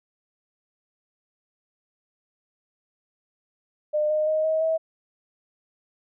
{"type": "tone with pitch steps", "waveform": "sine", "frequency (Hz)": [604, 613.8, 623.9, 634, 644.4], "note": ["D5", "D#5", "D#5", "D#5", "E5"], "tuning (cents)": [48, -24, 5, 32, -39], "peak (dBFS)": -20, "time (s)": [3.93, 4.78], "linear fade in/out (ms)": 20, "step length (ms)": 170, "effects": []}